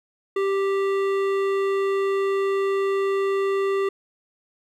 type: tone with hard clipping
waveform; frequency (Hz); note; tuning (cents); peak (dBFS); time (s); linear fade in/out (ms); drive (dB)
sine; 392; G4; 0; -22; 0.36-3.89; 5; 13
effects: none